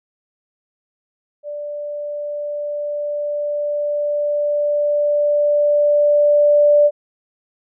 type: tone with level ramp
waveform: sine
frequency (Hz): 587.3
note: D5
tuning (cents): 0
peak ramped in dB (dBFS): -25 to -8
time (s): 1.43-6.91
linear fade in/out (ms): 50
effects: none